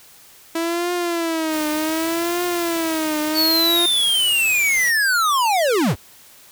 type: tone with vibrato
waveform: sawtooth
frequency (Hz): 327.8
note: E4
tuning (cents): -10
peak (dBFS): -16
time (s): 0.55-3.86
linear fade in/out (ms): 5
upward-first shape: triangle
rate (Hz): 0.66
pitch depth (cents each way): 140
type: noise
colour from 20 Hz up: white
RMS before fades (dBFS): -32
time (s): 1.49-4.93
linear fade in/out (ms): 50
type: linear sweep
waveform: square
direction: down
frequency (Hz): 4518 to 64.6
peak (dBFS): -16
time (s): 3.34-5.96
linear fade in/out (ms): 50
effects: white hiss -47 dBFS RMS until 6.51 s